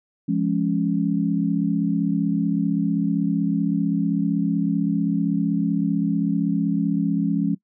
sine chord, Db major, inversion first, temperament equal with one note detuned, 172.01 / 207.7 / 277.2 Hz, F3 / Ab3 / Db4, -26 / 0 / 0 cents, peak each -23 dBFS, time 0.28-7.55 s, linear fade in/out 10 ms, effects noise-tail reverb RT60 0.1 s tail -21 dB re dry

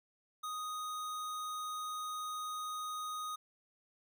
square tone, 1244.5 Hz, D#6, in tune, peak -39 dBFS, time 0.43-3.36 s, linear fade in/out 10 ms, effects none

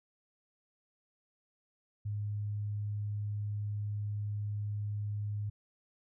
sine tone, 103.83 Hz, G#2, in tune, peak -33 dBFS, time 2.05-5.5 s, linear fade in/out 10 ms, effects none

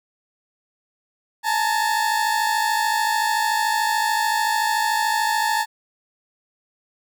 30% pulse tone pair together, 855 / 908.6 Hz, A5 / A#5, -50 / -45 cents, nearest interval minor second, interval 105 cents, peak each -19 dBFS, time 1.43-5.66 s, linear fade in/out 50 ms, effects none

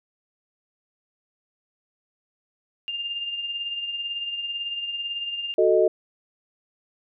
sine tone with tremolo, 2804 Hz, F7, 6 cents sharp, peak -25 dBFS, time 2.88-5.54 s, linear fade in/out 0 ms, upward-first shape triangle, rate 18 Hz, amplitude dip 55%
sine chord, D# diminished, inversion first, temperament equal, 370 / 440 / 622.3 Hz, F#4 / A4 / D#5, 0 / 0 / 0 cents, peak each -20 dBFS, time 5.58-5.88 s, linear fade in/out 5 ms
effects none

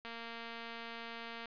click train, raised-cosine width 0.3 ms, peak -30 dBFS, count 326, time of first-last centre 0.05-1.457 s, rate 231 Hz, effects resampled to 11025 Hz + 12-bit

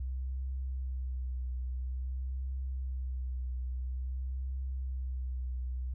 sine tone with vibrato, 64 Hz, C2, 38 cents flat, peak -33 dBFS, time 0-5.94 s, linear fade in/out 5 ms, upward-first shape triangle, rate 0.49 Hz, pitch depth 41 cents each way, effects none

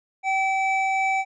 triangle tone pair together, 770 / 2307 Hz, G5 / D7, -31 / -31 cents, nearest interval octave + perfect fifth, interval 1900 cents, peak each -20 / -23 dBFS, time 0.23-1.25 s, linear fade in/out 50 ms, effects resampled to 22050 Hz

